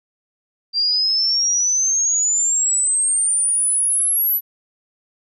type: exponential sweep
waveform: sine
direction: up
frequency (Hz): 4699 to 11980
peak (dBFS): -15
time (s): 0.73-4.41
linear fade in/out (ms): 50
effects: none